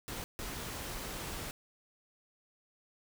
pink noise bursts at uneven times, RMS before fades -41 dBFS, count 2, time 0.08-0.24 / 0.39-1.51 s, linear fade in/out 0 ms, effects none

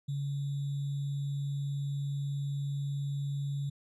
sine tone with sample-and-hold, 140.8 Hz, C#3, 27 cents sharp, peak -31 dBFS, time 0.08-3.7 s, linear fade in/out 10 ms, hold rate 3675 Hz, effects resampled to 24000 Hz

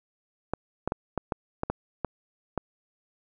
clicks, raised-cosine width 1 ms, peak -13 dBFS, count 9, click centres 0.536 / 0.876 / 0.921 / 1.177 / 1.322 / 1.634 / 1.7 / 2.047 / 2.577 s, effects none

